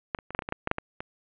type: clicks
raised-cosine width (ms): 0.5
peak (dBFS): -12 / -24 / -24 / -15 / -10 / -22 / -17 / -12 / -11 / -7 / -15 / -19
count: 12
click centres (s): 0.148 / 0.188 / 0.306 / 0.349 / 0.391 / 0.422 / 0.489 / 0.524 / 0.674 / 0.714 / 0.784 / 1.005
effects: resampled to 8000 Hz + 7-bit